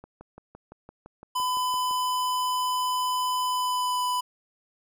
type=click train; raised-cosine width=1 ms; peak=-30 dBFS; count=12; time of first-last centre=0.04-1.911 s; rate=5.88 Hz
type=tone with pitch glide; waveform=square; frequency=1005 to 995.8 Hz; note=B5 to B5; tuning=+30 to +14 cents; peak=-25 dBFS; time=1.35-4.21 s; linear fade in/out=10 ms; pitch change=-16 cents; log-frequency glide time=3.43-4.06 s
effects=none